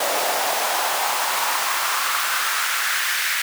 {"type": "noise with high-pass filter sweep", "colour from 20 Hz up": "pink", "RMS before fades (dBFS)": -22, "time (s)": [0, 3.42], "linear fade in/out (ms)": 5, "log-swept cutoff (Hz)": [610, 1800], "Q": 2.4, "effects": []}